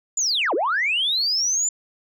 sine linear two-way sweep, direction down then up, 7190 to 300 to 7190 Hz, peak -18 dBFS, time 0.17-1.69 s, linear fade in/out 5 ms, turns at 0.54 s, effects tanh soft clip ceiling -14 dBFS

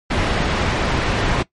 pink low-pass noise, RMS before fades -19 dBFS, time 0.1-1.43 s, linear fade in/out 10 ms, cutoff 3100 Hz, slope 12 dB/octave, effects noise-tail reverb RT60 0.1 s tail -18 dB re dry + MP3 48 kbps

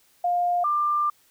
sine tone pair in turn, 706 / 1190.5 Hz, F5 / D6, +19 / +23 cents, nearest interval major sixth, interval 904 cents, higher second, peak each -20 dBFS, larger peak neither, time 0.24-0.64 / 0.64-1.1 s, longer second, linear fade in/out 5 ms, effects white hiss -61 dBFS RMS until 1.3 s

